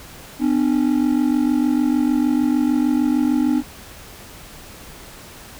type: ring-modulated tone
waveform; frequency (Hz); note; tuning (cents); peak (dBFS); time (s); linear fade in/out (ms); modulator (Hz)
triangle; 275.9; C#4; -8; -10; 0.39-3.63; 50; 23.3
effects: pink hiss -40 dBFS RMS until 5.59 s